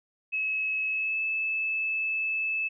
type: tone with pitch glide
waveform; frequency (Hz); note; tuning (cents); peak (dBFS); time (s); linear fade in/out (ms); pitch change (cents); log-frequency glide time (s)
sine; 2578 to 2615; E7 to E7; -39 to -15; -26; 0.32-2.69; 20; +24; 0.88-1.21
effects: none